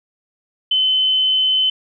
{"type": "tone", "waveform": "sine", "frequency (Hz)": 3048, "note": "G7", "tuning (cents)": -49, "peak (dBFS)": -13, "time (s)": [0.71, 1.7], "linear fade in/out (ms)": 5, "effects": []}